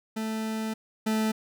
40% pulse tone pair in turn, 220 / 218.6 Hz, A3 / A3, 0 / -11 cents, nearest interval unison, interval 11 cents, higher first, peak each -28 / -23 dBFS, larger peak second, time 0.16-0.74 / 1.06-1.32 s, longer first, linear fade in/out 10 ms, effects none

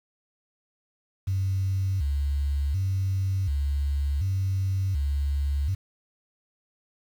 sine tone with vibrato, 82.41 Hz, E2, in tune, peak -22 dBFS, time 1.27-5.75 s, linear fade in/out 10 ms, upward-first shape square, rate 0.68 Hz, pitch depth 260 cents each way, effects tanh soft clip ceiling -18 dBFS + 8-bit

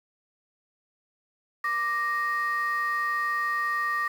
sine tone pair together, 1178.8 / 1864.7 Hz, D6 / A#6, +6 / 0 cents, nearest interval minor sixth, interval 794 cents, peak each -26 / -26 dBFS, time 1.64-4.08 s, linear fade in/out 5 ms, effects tanh soft clip ceiling -20 dBFS + 8-bit

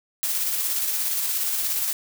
blue noise with tremolo, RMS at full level -24 dBFS, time 0.23-1.93 s, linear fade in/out 0 ms, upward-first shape square, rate 17 Hz, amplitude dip 25%, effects none

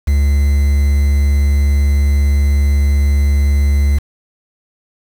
triangle tone with quantisation, 71.1 Hz, C#2, 45 cents sharp, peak -7 dBFS, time 0.07-3.99 s, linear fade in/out 10 ms, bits 5, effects none

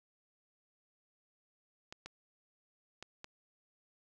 clicks, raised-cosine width 0.2 ms, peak -28 dBFS, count 4, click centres 1.925 / 2.06 / 3.026 / 3.244 s, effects none

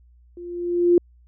sine tone with level ramp, 349.2 Hz, F4, in tune, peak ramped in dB -35 to -10 dBFS, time 0.37-0.98 s, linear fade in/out 2 ms, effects added 60 Hz sine -50 dBFS peak until 1.27 s

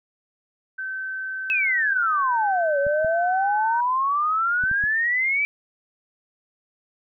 sine tone with pitch glide, 1539 to 1521.3 Hz, G6 to F#6, -32 to +48 cents, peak -27 dBFS, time 0.78-3.81 s, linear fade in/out 10 ms, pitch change -20 cents, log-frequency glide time 3.12-3.24 s
sine exponential two-way sweep, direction down then up, 2640 to 554.4 to 2336 Hz, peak -19 dBFS, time 1.5-5.45 s, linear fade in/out 0 ms, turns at 2.79 s
clicks, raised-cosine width 5 ms, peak -24 dBFS, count 5, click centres 2.867 / 3.047 / 4.638 / 4.714 / 4.839 s
effects none

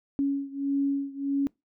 sine beating tone pair, 277.8 / 279.4 Hz, C#4 / C#4, +4 / +14 cents, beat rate 1.6 Hz, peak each -27 / -29 dBFS, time 0.19-1.47 s, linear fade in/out 0 ms, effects noise-tail reverb RT60 0.2 s tail -24 dB re dry

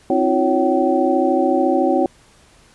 sine tone cluster, 264.4 / 322.5 / 356.3 / 557 / 762 Hz, C4 / E4 / F4 / C#5 / G5, +18 / -38 / +35 / +8 / -49 cents, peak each -20 dBFS, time 0.1-2.06 s, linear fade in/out 2 ms, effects pink hiss -51 dBFS RMS until 2.74 s + resampled to 24000 Hz

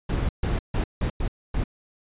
brown noise bursts at uneven times, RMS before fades -24 dBFS, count 6, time 0.09-0.29 / 0.43-0.59 / 0.74-0.84 / 1.01-1.1 / 1.2-1.28 / 1.54-1.64 s, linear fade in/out 5 ms, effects resampled to 8000 Hz

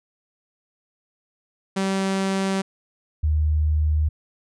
sawtooth / sine tone pair in turn, 193 / 76.59 Hz, G3 / D#2, -27 / -27 cents, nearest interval octave + major third, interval 1600 cents, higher first, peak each -17 dBFS, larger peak neither, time 1.76-2.62 / 3.23-4.09 s, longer neither, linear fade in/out 10 ms, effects resampled to 22050 Hz

